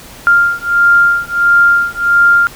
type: beating tone pair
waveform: sine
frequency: 1396.9 / 1398.4 Hz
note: F6 / F6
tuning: 0 / +2 cents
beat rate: 1.5 Hz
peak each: -10 dBFS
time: 0.27-2.47 s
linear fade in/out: 0 ms
effects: pink hiss -34 dBFS RMS until 2.55 s